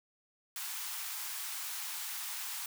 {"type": "high-pass noise", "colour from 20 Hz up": "white", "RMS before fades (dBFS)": -40, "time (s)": [0.56, 2.66], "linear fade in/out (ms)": 2, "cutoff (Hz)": 790, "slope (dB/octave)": 48, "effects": []}